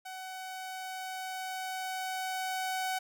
sawtooth tone with level ramp, 751 Hz, F#5, 26 cents sharp, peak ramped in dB -37 to -27 dBFS, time 0.05-2.99 s, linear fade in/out 10 ms, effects none

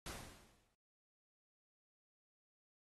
pink noise with exponential decay, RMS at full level -45 dBFS, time 0.06-0.75 s, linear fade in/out 2 ms, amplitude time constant 150 ms, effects noise-tail reverb RT60 0.1 s tail -24 dB re dry + AAC 32 kbps

